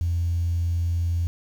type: tone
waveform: sine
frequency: 85.4 Hz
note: F2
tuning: 38 cents flat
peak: -20 dBFS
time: 0.01-1.27 s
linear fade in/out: 0 ms
effects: tanh soft clip ceiling -16 dBFS + 8-bit